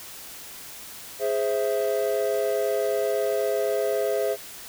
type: chord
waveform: triangle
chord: Ab augmented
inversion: none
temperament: equal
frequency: 415.3 / 523.3 / 659.3 Hz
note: Ab4 / C5 / E5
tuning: 0 / 0 / 0 cents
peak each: -24 / -25 / -25 dBFS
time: 1.19-4.37 s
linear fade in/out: 50 ms
effects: white hiss -41 dBFS RMS until 4.68 s